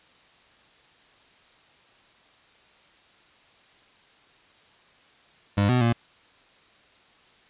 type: tone with pitch steps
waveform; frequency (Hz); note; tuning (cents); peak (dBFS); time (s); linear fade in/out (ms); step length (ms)
25% pulse; 100.9 / 124.9 / 117; G#2 / B2 / A#2; -49 / +20 / +7; -15; 5.57-5.93; 10; 120
effects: white hiss -57 dBFS RMS until 7.49 s + resampled to 8000 Hz

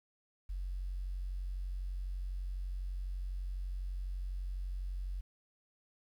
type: tone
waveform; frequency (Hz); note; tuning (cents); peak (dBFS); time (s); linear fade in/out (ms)
sine; 46; F#1; -9; -35; 0.49-5.21; 10
effects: tanh soft clip ceiling -31 dBFS + 11-bit

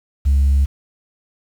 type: tone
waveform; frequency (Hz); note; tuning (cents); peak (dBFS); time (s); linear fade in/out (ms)
sine; 69.2; C#2; -2; -9; 0.25-0.66; 20
effects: tanh soft clip ceiling -9 dBFS + 7-bit

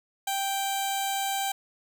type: tone with notch filter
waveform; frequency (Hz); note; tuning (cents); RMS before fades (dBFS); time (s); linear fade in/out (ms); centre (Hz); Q
15% pulse; 784; G5; 0; -29; 0.27-1.52; 5; 1900; 0.79
effects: none

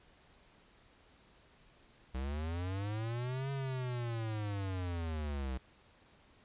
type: linear two-way sweep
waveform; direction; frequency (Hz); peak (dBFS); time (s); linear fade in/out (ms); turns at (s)
square; up then down; 62.6 to 138.59 to 62.6; -36; 2.14-5.58; 10; 3.51
effects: pink hiss -64 dBFS RMS until 6.44 s + resampled to 8000 Hz

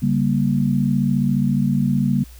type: chord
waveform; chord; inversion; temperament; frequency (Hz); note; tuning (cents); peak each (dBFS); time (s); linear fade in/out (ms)
sine; G diminished; second; just; 141.12 / 196 / 235.2; Db3 / G3 / Bb3; +31 / 0 / +16; -20; 0.02-2.24; 10
effects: added 60 Hz sine -39 dBFS peak until 2.39 s + white hiss -49 dBFS RMS until 2.39 s

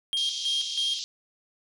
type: tone with tremolo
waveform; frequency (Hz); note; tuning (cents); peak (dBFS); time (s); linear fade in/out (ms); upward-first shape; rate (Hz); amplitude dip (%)
triangle; 3220; G7; +46; -23; 0.13-0.99; 0; square; 3.1; 65
type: band-pass noise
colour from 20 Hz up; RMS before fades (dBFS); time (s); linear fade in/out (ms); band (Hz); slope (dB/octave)
pink; -35; 0.17-1.04; 0; 3200 to 6300; 48
effects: none

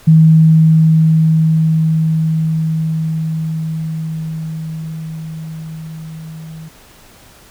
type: tone with level ramp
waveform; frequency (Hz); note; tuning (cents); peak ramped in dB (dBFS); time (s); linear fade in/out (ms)
sine; 159.6; D#3; +44; -3 to -28; 0.07-6.69; 10
effects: pink hiss -43 dBFS RMS until 7.5 s

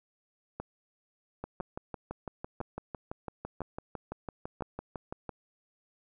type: two click trains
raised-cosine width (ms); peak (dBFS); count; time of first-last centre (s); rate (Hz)
1; -22 / -23; 5 / 24; 0.6-4.608 / 1.44-5.293; 0.998 / 5.97
effects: none

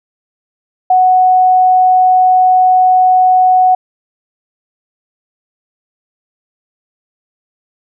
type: tone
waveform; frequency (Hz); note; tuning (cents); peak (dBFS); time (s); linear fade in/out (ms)
sine; 740; F#5; 0; -5; 0.9-3.75; 5
effects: none

